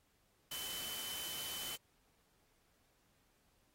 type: tone in noise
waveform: sine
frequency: 3041 Hz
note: F#7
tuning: 47 cents sharp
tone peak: -45 dBFS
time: 0.51-1.76 s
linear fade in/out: 5 ms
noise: white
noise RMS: -45 dBFS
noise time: 0.51-1.76 s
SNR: -3 dB
effects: pink hiss -75 dBFS RMS until 3.74 s + AAC 48 kbps